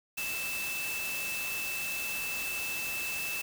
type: tone in noise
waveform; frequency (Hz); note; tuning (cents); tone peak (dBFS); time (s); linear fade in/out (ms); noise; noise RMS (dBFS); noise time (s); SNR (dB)
sine; 2637; E7; 0; -34; 0.17-3.42; 10; white; -38; 0.17-3.42; +1
effects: none